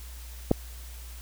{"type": "clicks", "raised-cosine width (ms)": 2, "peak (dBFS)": [-19, -6], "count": 2, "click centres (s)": [0.51, 0.514], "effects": ["added 60 Hz sine -40 dBFS peak until 1.21 s", "white hiss -49 dBFS RMS until 1.21 s"]}